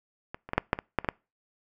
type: clicks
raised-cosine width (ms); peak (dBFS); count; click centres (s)
0.5; -21 / -26 / -13 / -6 / -6 / -18 / -8 / -19 / -9; 9; 0.345 / 0.49 / 0.534 / 0.58 / 0.731 / 0.789 / 0.987 / 1.046 / 1.088
effects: noise-tail reverb RT60 0.3 s tail -26 dB re dry